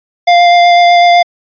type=tone with vibrato; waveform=square; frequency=698.5 Hz; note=F5; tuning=in tune; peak=-4 dBFS; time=0.27-1.23 s; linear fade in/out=10 ms; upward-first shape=sine; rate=8 Hz; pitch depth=10 cents each way; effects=resampled to 11025 Hz